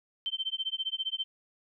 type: tone with tremolo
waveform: sine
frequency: 3107 Hz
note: G7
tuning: 16 cents flat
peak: -27 dBFS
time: 0.26-1.24 s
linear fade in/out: 0 ms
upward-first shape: sine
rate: 15 Hz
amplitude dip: 100%
effects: none